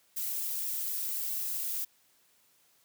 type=noise with flanger; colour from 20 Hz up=violet; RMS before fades=-34 dBFS; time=0.16-1.85 s; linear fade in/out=10 ms; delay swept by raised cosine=1.3 to 3.4 ms; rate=3.9 Hz; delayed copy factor=-0.85; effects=white hiss -67 dBFS RMS until 2.84 s + high-pass 80 Hz 12 dB/octave

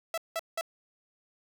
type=tone bursts; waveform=sawtooth; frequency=660 Hz; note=E5; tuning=2 cents sharp; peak=-26 dBFS; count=3; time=0.14-0.611 s; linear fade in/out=2 ms; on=37 ms; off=180 ms; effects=none

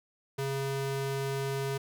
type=ring-modulated tone; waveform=square; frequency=273.6 Hz; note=C#4; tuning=23 cents flat; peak=-28 dBFS; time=0.38-1.78 s; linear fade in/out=10 ms; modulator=139 Hz; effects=none

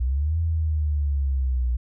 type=linear two-way sweep; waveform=sine; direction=up then down; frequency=59.6 to 83.3 to 59.6 Hz; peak=-20 dBFS; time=0-1.77 s; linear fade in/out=10 ms; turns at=0.39 s; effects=none

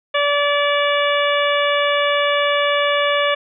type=harmonic tone; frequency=577 Hz; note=D5; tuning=31 cents flat; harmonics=1 / 2 / 3 / 4 / 5 / 6; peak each=-18 / -21 / -23 / -24 / -25 / -26 dBFS; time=0.14-3.35 s; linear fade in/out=10 ms; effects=none

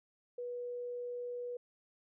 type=tone; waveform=sine; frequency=487.4 Hz; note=B4; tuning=23 cents flat; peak=-38 dBFS; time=0.38-1.57 s; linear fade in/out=5 ms; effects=none

